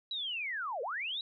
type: linear two-way sweep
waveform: sine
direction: down then up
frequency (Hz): 3951 to 440.9 to 3951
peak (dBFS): -34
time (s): 0.11-1.21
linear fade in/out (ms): 2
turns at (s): 0.82
effects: none